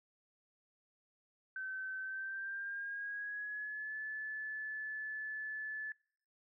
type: tone with pitch glide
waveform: sine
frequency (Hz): 1535 to 1733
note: G6 to A6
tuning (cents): -37 to -27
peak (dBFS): -39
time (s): 1.56-5.92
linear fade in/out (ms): 2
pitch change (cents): +210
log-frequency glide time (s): 2-3.95
effects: noise-tail reverb RT60 0.6 s tail -24 dB re dry